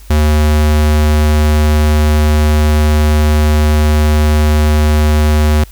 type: tone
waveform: square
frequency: 75.8 Hz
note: D#2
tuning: 45 cents flat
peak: -8 dBFS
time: 0.1-5.64 s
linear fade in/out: 5 ms
effects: added 50 Hz sine -33 dBFS peak until 5.71 s + white hiss -43 dBFS RMS until 5.71 s